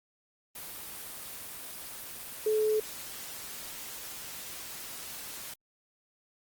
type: tone in noise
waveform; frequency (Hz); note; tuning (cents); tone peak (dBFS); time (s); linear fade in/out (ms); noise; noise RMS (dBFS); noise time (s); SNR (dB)
sine; 431.5; A4; -34; -24; 2.46-2.8; 5; white; -42; 0.55-5.54; +15
effects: Opus 24 kbps